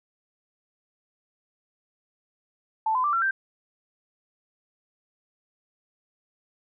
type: tone with pitch steps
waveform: sine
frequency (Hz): 880 / 1016.7 / 1174.7 / 1357.1 / 1568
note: A5 / B5 / D6 / E6 / G6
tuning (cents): 0 / +50 / 0 / +50 / 0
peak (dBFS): -21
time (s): 2.86-3.31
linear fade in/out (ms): 5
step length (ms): 90
effects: none